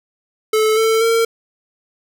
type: tone with pitch steps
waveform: square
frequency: 434.6 / 445.5 / 456.7 Hz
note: A4 / A4 / A#4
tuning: -21 / +22 / -36 cents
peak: -13 dBFS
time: 0.53-1.25 s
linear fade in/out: 5 ms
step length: 240 ms
effects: none